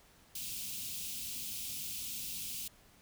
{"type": "band-stop noise", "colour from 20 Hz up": "white", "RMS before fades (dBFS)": -41, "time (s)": [0.35, 2.68], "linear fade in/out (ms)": 5, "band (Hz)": [270, 2500], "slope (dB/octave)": 48, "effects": ["pink hiss -63 dBFS RMS until 3.01 s"]}